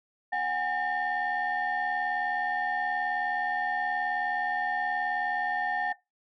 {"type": "tone cluster", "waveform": "sine", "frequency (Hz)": [734, 813, 1809], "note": ["F#5", "G#5", "A6"], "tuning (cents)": [-14, -37, 48], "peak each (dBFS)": -30, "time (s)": [0.32, 5.93], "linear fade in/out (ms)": 10, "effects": ["noise-tail reverb RT60 0.2 s tail -20 dB re dry", "tanh soft clip ceiling -21 dBFS"]}